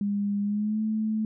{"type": "tone with pitch glide", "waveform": "sine", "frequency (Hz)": [202.8, 217.4], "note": ["G#3", "A3"], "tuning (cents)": [-41, -21], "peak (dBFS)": -24, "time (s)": [0.01, 1.25], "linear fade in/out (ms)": 2, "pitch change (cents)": 120, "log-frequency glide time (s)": [0.42, 0.81], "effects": []}